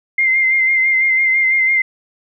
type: tone with vibrato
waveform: sine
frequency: 2093 Hz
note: C7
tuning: in tune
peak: -11 dBFS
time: 0.18-1.82 s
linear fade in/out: 5 ms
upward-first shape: sine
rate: 6 Hz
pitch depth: 30 cents each way
effects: none